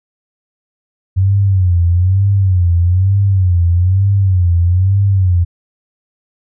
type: tone with vibrato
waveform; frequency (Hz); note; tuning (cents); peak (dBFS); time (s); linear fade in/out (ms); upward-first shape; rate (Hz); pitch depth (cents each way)
sine; 92.5; F#2; 0; -8; 1.16-5.45; 20; sine; 1.1; 130
effects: none